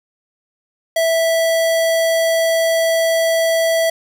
square tone, 657 Hz, E5, 6 cents flat, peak -14 dBFS, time 0.96-3.9 s, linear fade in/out 5 ms, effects 8-bit

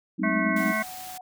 sine chord, Ab dominant seventh, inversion third, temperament just, 186.89 / 207.7 / 259.6 / 311.5 Hz, Gb3 / Ab3 / C4 / Eb4, +18 / 0 / -13 / +2 cents, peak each -30 dBFS, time 0.18-0.73 s, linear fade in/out 20 ms
harmonic tone, 217.5 Hz, A3, 20 cents flat, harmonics 1 / 3 / 5 / 7 / 9 / 10, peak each -31 / -31 / -31 / -31 / -31 / -31 dBFS, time 0.23-0.83 s, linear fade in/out 10 ms
white band-stop noise, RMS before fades -41 dBFS, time 0.56-1.18 s, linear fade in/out 5 ms, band 360 to 520 Hz, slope 96 dB/octave
sine tone with vibrato, 740 Hz, F#5, in tune, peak -39 dBFS, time 0.6-1.21 s, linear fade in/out 2 ms, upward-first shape triangle, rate 18 Hz, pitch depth 10 cents each way
effects none

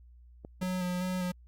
clicks, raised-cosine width 2 ms, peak -29 dBFS, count 2, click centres 0.449 / 0.628 s
square tone with vibrato, 181.8 Hz, F#3, 30 cents flat, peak -31 dBFS, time 0.61-1.32 s, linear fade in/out 10 ms, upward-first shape square, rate 2.5 Hz, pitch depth 18 cents each way
effects added 60 Hz sine -52 dBFS peak until 1.47 s + Opus 48 kbps

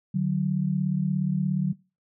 sine tone pair together, 149.68 / 186.7 Hz, D3 / F#3, +33 / +16 cents, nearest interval major third, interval 383 cents, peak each -26 / -24 dBFS, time 0.14-1.73 s, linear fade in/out 10 ms, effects noise-tail reverb RT60 0.3 s tail -22 dB re dry

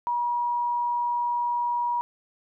sine tone, 960 Hz, B5, 49 cents flat, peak -23 dBFS, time 0.07-2.01 s, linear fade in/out 0 ms, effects none

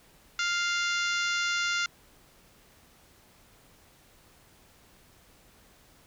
harmonic tone, 698.5 Hz, F5, in tune, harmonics 2 / 3 / 4 / 5 / 6 / 7 / 8 / 9 / 10, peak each -29 / -33 / -35 / -37 / -39 / -40 / -41 / -42 / -43 dBFS, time 0.39-1.86 s, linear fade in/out 2 ms, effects pink hiss -59 dBFS RMS until 6.06 s

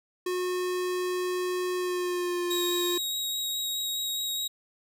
square tone with pitch glide, 362.8 to 351.9 Hz, F#4 to F4, -34 to +13 cents, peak -28 dBFS, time 0.26-2.98 s, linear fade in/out 5 ms, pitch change -53 cents, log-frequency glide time 1.77-2.46 s
sawtooth tone with vibrato, 3800 Hz, A#7, 33 cents sharp, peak -26 dBFS, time 2.5-4.48 s, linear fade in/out 10 ms, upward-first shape sine, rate 4.8 Hz, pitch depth 8 cents each way
effects none

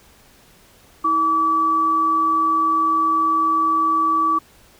sine tone pair together, 322.4 / 1150 Hz, E4 / D6, -38 / -37 cents, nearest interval octave + minor seventh, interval 2201 cents, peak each -26 / -15 dBFS, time 1.04-4.39 s, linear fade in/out 10 ms, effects pink hiss -51 dBFS RMS until 4.79 s

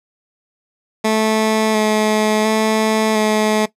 15% pulse tone with vibrato, 216.6 Hz, A3, 27 cents flat, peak -7 dBFS, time 1.04-3.66 s, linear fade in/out 10 ms, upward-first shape square, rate 0.71 Hz, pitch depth 15 cents each way, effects noise-tail reverb RT60 0.1 s tail -17 dB re dry + low-pass 11000 Hz 12 dB/octave

